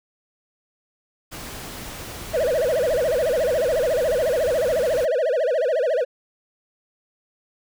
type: noise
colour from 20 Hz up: pink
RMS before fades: -35 dBFS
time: 1.31-5.06 s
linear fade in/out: 20 ms
type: tone with vibrato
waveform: triangle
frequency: 560 Hz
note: C#5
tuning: 18 cents sharp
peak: -16 dBFS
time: 2.33-6.05 s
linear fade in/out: 20 ms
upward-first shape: sine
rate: 14 Hz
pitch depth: 270 cents each way
effects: none